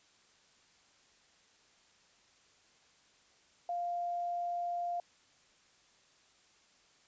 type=tone; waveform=sine; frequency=698.5 Hz; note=F5; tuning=in tune; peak=-33 dBFS; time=3.69-5 s; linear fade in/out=2 ms; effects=white hiss -66 dBFS RMS until 7.07 s + resampled to 16000 Hz